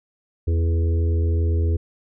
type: harmonic tone with a mistuned harmonic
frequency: 82.41 Hz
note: E2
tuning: in tune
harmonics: 1 / 3 / 4 / 5 / 6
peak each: -17 / -36 / -33 / -32 / -39 dBFS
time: 0.47-1.77 s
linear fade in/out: 10 ms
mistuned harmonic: 5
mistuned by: +22 cents
effects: none